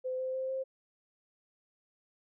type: tone with pitch steps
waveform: sine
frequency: 513 / 518.1 / 523.2 / 528.3 Hz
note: C5 / C5 / C5 / C5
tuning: -34 / -17 / 0 / +17 cents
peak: -32 dBFS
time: 0.04-0.64 s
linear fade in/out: 20 ms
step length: 150 ms
effects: none